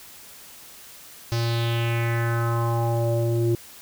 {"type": "tone with low-pass filter sweep", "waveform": "square", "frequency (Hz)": 116.54, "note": "A#2", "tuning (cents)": 0, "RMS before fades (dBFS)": -23, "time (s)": [1.32, 3.55], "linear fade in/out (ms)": 0, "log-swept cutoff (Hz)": [5300, 350], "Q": 3.5, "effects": ["white hiss -45 dBFS RMS until 3.81 s"]}